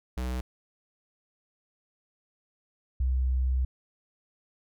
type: tone pair in turn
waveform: square / sine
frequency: 62.7 / 64.09 Hz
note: B1 / C2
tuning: +27 / -35 cents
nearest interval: unison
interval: 38 cents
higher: second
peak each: -30 / -23 dBFS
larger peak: second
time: 0.17-0.41 / 3-3.65 s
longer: second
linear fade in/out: 5 ms
effects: none